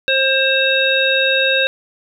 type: harmonic tone with a mistuned harmonic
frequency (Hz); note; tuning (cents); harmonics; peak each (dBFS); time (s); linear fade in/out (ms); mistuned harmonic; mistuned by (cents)
532; C5; +29; 1 / 3 / 5 / 7; -18 / -18 / -18 / -18; 0.08-1.67; 0; 7; +17
effects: 8-bit